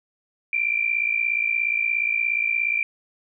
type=tone pair together; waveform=sine; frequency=2335 / 2392 Hz; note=D7 / D7; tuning=-11 / +31 cents; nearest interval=unison; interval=42 cents; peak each=-23 dBFS; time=0.53-2.83 s; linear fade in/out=2 ms; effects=none